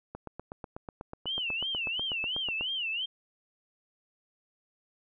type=click train; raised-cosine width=1 ms; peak=-25 dBFS; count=21; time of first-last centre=0.15-2.61 s; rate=8.13 Hz
type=tone with vibrato; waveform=sine; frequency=2894 Hz; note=F#7; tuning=39 cents flat; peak=-30 dBFS; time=1.26-3.06 s; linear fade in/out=10 ms; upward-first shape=sine; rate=2.9 Hz; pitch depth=180 cents each way
effects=none